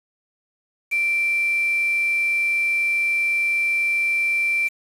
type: tone with quantisation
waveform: sine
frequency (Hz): 2349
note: D7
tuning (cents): 0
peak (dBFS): -18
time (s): 0.91-4.69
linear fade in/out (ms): 20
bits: 6
effects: resampled to 32000 Hz